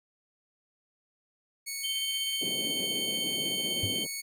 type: tone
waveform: 10% pulse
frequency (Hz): 2217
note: C#7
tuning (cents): 0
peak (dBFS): -25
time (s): 1.66-4.22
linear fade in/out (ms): 20
type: tone with tremolo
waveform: sine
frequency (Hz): 3111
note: G7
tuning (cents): -14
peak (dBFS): -29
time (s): 1.83-4.05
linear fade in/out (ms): 20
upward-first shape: square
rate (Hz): 16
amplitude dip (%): 30
type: band-pass noise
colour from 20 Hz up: pink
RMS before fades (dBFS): -40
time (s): 2.41-4.07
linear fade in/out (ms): 10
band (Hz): 180 to 550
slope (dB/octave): 24
type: tone with exponential decay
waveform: sine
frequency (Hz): 102.1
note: G#2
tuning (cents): -29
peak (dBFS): -26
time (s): 3.83-3.99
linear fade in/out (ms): 5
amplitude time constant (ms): 33
effects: none